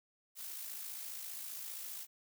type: noise with amplitude modulation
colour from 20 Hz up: blue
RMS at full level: -43 dBFS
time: 0.35-2.07 s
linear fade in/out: 50 ms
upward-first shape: sine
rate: 55 Hz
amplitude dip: 40%
effects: none